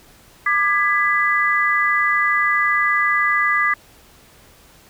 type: chord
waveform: sine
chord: G# diminished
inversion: second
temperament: just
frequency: 1196.1 / 1661.2 / 1993.5 Hz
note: D6 / G#6 / B6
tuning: +31 / 0 / +16 cents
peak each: -19 / -21 / -18 dBFS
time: 0.46-3.74 s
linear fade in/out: 5 ms
effects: pink hiss -49 dBFS RMS until 4.89 s